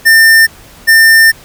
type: tone pair in turn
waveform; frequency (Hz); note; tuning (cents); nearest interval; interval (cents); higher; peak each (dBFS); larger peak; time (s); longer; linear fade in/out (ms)
square; 1800 / 1800; A6 / A6; +39 / +39; unison; 0; neither; -3; neither; 0.05-0.47 / 0.87-1.32; second; 20
effects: pink hiss -37 dBFS RMS until 1.44 s